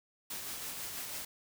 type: noise with tremolo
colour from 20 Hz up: white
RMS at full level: -40 dBFS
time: 0.3-1.25 s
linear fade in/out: 5 ms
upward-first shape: sine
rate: 6.1 Hz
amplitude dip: 30%
effects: none